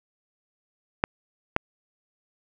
clicks, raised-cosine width 0.5 ms, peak -5 dBFS, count 2, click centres 1.039 / 1.564 s, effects none

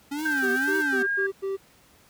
square tone with vibrato, 277.2 Hz, C#4, in tune, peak -29 dBFS, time 0.11-1.03 s, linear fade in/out 10 ms, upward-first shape triangle, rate 1.9 Hz, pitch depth 240 cents each way
white noise with tremolo, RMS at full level -42 dBFS, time 0.18-0.83 s, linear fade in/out 10 ms, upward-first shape sine, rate 16 Hz, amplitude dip 40%
sine tone with pitch glide, 1568 to 1622.4 Hz, G6 to G#6, 0 to -41 cents, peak -23 dBFS, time 0.25-1.27 s, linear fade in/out 10 ms, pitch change +59 cents, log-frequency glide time 0.98-1.09 s
triangle tone bursts, 389.1 Hz, G4, 13 cents flat, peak -24 dBFS, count 5, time 0.42-1.57 s, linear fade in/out 20 ms, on 150 ms, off 100 ms
effects pink hiss -57 dBFS RMS until 2.09 s + high-pass 60 Hz 12 dB/octave

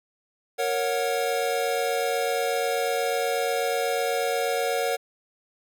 square chord, F# major, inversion first, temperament equal with one note detuned, 466.2 / 554.4 / 730.6 Hz, A#4 / C#5 / F#5, 0 / 0 / -22 cents, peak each -28 / -29 / -29 dBFS, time 0.58-4.97 s, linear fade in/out 20 ms, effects none

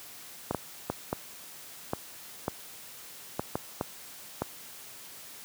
clicks, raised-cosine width 1 ms, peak -14 dBFS, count 10, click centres 0.51 / 0.547 / 0.9 / 1.129 / 1.934 / 2.481 / 3.395 / 3.555 / 3.811 / 4.42 s, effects white hiss -47 dBFS RMS until 5.44 s + high-pass 80 Hz 12 dB/octave

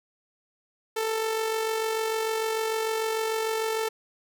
sawtooth tone with amplitude modulation, 443.2 Hz, A4, 13 cents sharp, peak -20 dBFS, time 0.96-3.89 s, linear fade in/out 10 ms, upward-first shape sine, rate 46.7 Hz, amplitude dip 40%, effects none

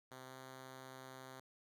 5% pulse tone with pitch glide, 129.8 to 130.93 Hz, C3 to C3, -13 to +2 cents, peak -40 dBFS, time 0.11-1.4 s, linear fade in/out 5 ms, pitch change +15 cents, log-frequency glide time 0.27-0.33 s, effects none

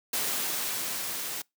white noise with level ramp, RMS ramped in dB -29 to -35 dBFS, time 0.13-1.42 s, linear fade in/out 5 ms, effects noise-tail reverb RT60 0.2 s tail -26 dB re dry + high-pass 150 Hz 12 dB/octave

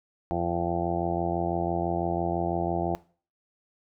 harmonic tone, 86 Hz, F2, 26 cents flat, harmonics 1 / 2 / 3 / 4 / 5 / 6 / 7 / 8 / 9 / 10, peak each -35 / -33 / -41 / -31 / -41 / -39 / -38 / -32 / -33 / -42 dBFS, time 0.31-2.95 s, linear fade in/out 0 ms, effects noise-tail reverb RT60 0.4 s tail -19 dB re dry

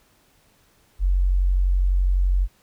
sine tone, 45.95 Hz, F#1, 11 cents flat, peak -16 dBFS, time 0.99-2.48 s, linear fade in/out 50 ms, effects pink hiss -60 dBFS RMS until 2.62 s

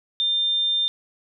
sine tone, 3600 Hz, A7, 39 cents sharp, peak -19 dBFS, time 0.2-0.88 s, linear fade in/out 0 ms, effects none

